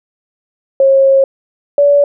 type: tone pair in turn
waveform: sine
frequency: 541 / 573.2 Hz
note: C#5 / D5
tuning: -42 / -42 cents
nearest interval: minor second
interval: 100 cents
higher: second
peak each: -5 dBFS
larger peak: neither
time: 0.8-1.24 / 1.78-2.04 s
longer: first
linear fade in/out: 2 ms
effects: none